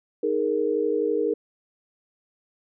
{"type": "chord", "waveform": "sine", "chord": "D# suspended fourth", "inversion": "none", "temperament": "just", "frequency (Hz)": [311.1, 414.8, 466.7], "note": ["D#4", "G#4", "A#4"], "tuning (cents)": [0, -2, 2], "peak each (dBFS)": [-28, -25, -24], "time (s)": [0.23, 1.34], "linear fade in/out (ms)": 5, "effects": []}